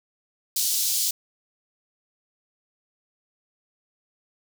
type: high-pass noise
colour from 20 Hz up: pink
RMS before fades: -24 dBFS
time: 0.56-1.11 s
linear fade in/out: 5 ms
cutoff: 4300 Hz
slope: 24 dB/octave
effects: none